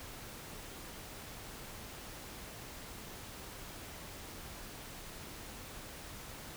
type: silence
effects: pink hiss -48 dBFS RMS until 6.56 s